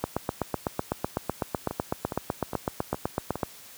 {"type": "two click trains", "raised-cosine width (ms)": 1, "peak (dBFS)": [-17, -11], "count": [5, 28], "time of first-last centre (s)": [[1.71, 3.356], [0.04, 3.432]], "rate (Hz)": [2.43, 7.96], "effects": ["white hiss -48 dBFS RMS until 3.77 s", "high-pass 60 Hz 12 dB/octave"]}